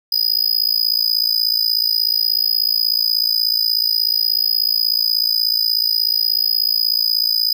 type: tone with amplitude modulation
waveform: square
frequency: 4978 Hz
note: D#8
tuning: in tune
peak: -11 dBFS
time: 0.12-7.53 s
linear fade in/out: 5 ms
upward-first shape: sine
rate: 56.5 Hz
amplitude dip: 100%
effects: none